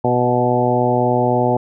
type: harmonic tone with a mistuned harmonic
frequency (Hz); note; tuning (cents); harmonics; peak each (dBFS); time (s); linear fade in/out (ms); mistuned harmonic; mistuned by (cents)
123.3; B2; -2; 1 / 2 / 3 / 4 / 5 / 6 / 7; -21 / -21 / -21 / -21 / -21 / -21 / -21; 0.04-1.57; 5; 6; -15
effects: none